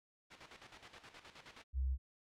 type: noise with tremolo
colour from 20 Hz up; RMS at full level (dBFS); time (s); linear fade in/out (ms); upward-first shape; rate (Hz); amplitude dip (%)
white; -48; 0.3-1.64; 20; square; 9.5; 65
type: tone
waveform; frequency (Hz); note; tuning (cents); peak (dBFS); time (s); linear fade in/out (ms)
sine; 65.41; C2; 0; -33; 1.73-1.98; 50
effects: low-pass 3000 Hz 12 dB/octave